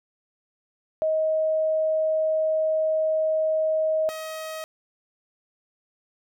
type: tone pair in turn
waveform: sine / sawtooth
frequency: 630 / 632.6 Hz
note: D#5 / D#5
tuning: +21 / +29 cents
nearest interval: unison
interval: 8 cents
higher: second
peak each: -20 / -28 dBFS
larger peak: first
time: 1.02-4.09 / 4.09-4.64 s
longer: first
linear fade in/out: 0 ms
effects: none